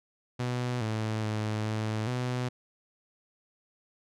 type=tone with pitch steps; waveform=sawtooth; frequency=123.6 / 109.5 / 107.6 / 108.8 / 124.8 Hz; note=B2 / A2 / A2 / A2 / B2; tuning=+2 / -8 / -38 / -19 / +19 cents; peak=-25 dBFS; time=0.39-2.49 s; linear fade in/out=10 ms; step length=420 ms; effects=low-pass 7000 Hz 12 dB/octave